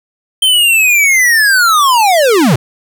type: linear sweep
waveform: square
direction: down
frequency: 3136 to 105.1 Hz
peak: -7 dBFS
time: 0.42-2.56 s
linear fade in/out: 5 ms
effects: none